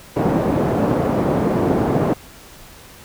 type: band-pass noise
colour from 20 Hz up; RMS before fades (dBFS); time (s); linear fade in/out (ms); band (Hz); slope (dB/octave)
pink; -18; 0.16-2.14; 10; 160 to 640; 12
effects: pink hiss -42 dBFS RMS until 3.04 s